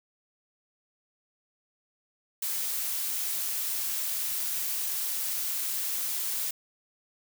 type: noise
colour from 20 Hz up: blue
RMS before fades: -31 dBFS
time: 2.42-6.51 s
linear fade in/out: 5 ms
effects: none